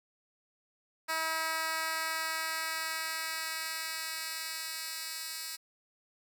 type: tone with high-pass filter sweep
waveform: 10% pulse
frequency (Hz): 321.3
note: E4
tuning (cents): -44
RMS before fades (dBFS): -36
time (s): 1.08-5.57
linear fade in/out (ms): 20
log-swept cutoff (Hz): 960 to 4100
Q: 0.71
effects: none